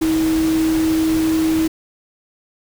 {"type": "tone in noise", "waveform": "sine", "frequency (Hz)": 319.6, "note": "D#4", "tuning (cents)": 47, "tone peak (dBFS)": -14, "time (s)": [0.01, 1.68], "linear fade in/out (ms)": 10, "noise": "pink", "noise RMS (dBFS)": -28, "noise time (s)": [0.01, 1.68], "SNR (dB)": 11, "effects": []}